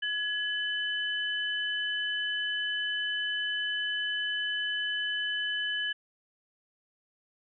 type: tone pair together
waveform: sine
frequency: 1685 / 3010 Hz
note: G#6 / F#7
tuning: +25 / +29 cents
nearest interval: minor seventh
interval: 1004 cents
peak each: -31 / -32 dBFS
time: 0.02-5.93 s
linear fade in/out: 10 ms
effects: none